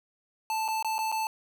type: tone with dropouts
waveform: square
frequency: 880 Hz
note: A5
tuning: in tune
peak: -28 dBFS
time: 0.5-1.27 s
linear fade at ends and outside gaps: 1 ms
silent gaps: 0.68-0.685 / 0.826-0.846 / 0.982-0.989 / 1.117-1.124 s
effects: none